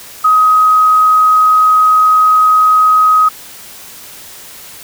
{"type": "tone", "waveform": "sine", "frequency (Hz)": 1261, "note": "D#6", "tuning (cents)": 23, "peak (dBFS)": -5, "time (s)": [0.24, 3.29], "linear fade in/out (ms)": 10, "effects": ["white hiss -33 dBFS RMS until 4.83 s"]}